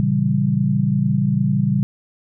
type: chord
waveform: sine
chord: A# diminished seventh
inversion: none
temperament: equal with one note detuned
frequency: 116 / 138.59 / 164.81 / 196 Hz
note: A#2 / C#3 / E3 / G3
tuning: -8 / 0 / 0 / 0 cents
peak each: -23 / -19 / -24 / -19 dBFS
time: 0-1.83 s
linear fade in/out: 0 ms
effects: none